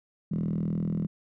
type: tone with band-pass filter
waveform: 5% pulse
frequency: 40.67 Hz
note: E1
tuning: 23 cents flat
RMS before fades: -29 dBFS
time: 0.31-1.07 s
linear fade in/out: 10 ms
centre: 180 Hz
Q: 9.1
effects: none